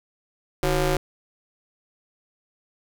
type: ring-modulated tone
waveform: 20% pulse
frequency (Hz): 173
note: F3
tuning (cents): -16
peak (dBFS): -12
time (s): 0.63-0.97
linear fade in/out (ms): 2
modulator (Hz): 200
effects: none